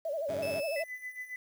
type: tone with vibrato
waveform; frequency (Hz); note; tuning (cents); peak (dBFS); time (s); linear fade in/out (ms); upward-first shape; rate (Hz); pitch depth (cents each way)
sine; 608; D#5; -40; -31; 0.05-0.84; 5; sine; 12; 160
type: chord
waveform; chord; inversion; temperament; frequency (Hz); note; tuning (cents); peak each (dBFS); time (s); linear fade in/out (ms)
10% pulse; F# suspended second; none; just; 92.5 / 104.06 / 138.75; F#2 / G#2 / C#3; 0 / +4 / +2; -37; 0.28-0.61; 20
type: tone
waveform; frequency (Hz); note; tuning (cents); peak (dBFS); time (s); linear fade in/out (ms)
35% pulse; 2619; E7; -12; -37; 0.42-0.83; 10
type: tone with tremolo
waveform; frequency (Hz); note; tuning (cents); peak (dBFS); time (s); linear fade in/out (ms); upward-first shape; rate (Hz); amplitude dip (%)
sine; 2004; B6; +25; -36; 0.76-1.36; 2; sine; 7.3; 80
effects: 9-bit